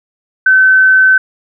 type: tone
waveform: sine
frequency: 1528 Hz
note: G6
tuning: 45 cents flat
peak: -4 dBFS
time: 0.46-1.18 s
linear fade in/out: 5 ms
effects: none